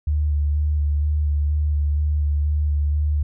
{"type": "tone with vibrato", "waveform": "sine", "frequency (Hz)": 74.1, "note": "D2", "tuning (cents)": 16, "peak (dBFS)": -17, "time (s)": [0.07, 3.23], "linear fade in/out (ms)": 5, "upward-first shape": "square", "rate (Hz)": 2.1, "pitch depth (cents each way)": 18, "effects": []}